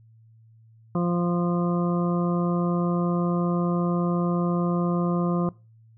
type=harmonic tone; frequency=174.3 Hz; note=F3; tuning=3 cents flat; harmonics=1 / 2 / 3 / 4 / 6 / 7; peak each=-22 / -29 / -33 / -36 / -35 / -36 dBFS; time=0.95-5.49 s; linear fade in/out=2 ms; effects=noise-tail reverb RT60 0.3 s tail -22 dB re dry + added 112 Hz sine -51 dBFS peak until 5.97 s